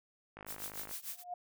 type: click train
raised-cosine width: 0.5 ms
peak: -32 dBFS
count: 29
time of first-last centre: 0.37-0.912 s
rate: 51.7 Hz
type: noise with tremolo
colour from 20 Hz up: blue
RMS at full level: -40 dBFS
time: 0.46-1.24 s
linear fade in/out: 50 ms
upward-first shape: triangle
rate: 6.7 Hz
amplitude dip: 95%
type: tone with exponential growth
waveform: sine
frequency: 713 Hz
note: F5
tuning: 36 cents sharp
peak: -35 dBFS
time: 1.12-1.34 s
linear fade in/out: 5 ms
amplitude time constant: 46 ms
effects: none